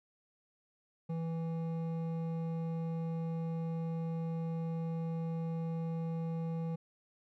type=tone with hard clipping; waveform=sine; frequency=164.5 Hz; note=E3; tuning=3 cents flat; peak=-36 dBFS; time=1.09-6.76 s; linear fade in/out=10 ms; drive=10 dB; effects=none